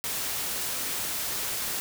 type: noise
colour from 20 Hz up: white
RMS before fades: -31 dBFS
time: 0.04-1.8 s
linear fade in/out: 0 ms
effects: none